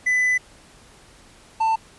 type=tone pair in turn; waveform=triangle; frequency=2000 / 890.9 Hz; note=B6 / A5; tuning=+21 / +21 cents; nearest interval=octave + major second; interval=1400 cents; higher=first; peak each=-15 dBFS; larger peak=neither; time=0.06-0.38 / 1.6-1.76 s; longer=first; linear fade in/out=10 ms; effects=pink hiss -50 dBFS RMS until 1.98 s + resampled to 24000 Hz